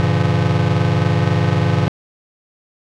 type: chord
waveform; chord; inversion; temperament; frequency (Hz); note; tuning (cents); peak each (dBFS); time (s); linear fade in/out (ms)
square; G diminished seventh; none; just; 98 / 117.6 / 141.12 / 169.34; G2 / Bb2 / Db3 / Fb3; 0 / +16 / +31 / +47; -20; 0-1.88; 0
effects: low-pass 4000 Hz 12 dB/octave